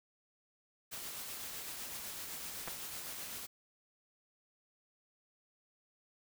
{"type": "noise with tremolo", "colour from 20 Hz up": "white", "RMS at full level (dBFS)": -43, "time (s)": [0.91, 3.47], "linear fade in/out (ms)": 20, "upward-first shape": "triangle", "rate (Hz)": 7.9, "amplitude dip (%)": 30}
{"type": "clicks", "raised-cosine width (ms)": 0.5, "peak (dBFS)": -27, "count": 2, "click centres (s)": [2.676, 2.682]}
{"effects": []}